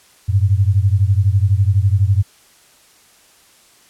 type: beating tone pair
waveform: sine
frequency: 94.1 / 106.1 Hz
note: F#2 / G#2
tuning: +30 / +38 cents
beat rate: 12 Hz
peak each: -13 / -15 dBFS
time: 0.28-2.23 s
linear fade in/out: 20 ms
effects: white hiss -50 dBFS RMS until 3.89 s + low-pass 11000 Hz 12 dB/octave